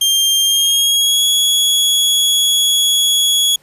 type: tone with pitch glide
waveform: sawtooth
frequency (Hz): 3188 to 3354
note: G7 to G#7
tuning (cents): +28 to +16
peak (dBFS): -8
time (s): 0.01-3.56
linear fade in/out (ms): 5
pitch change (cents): +88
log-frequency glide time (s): 0.42-1.25
effects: pink hiss -52 dBFS RMS until 3.62 s + resampled to 32000 Hz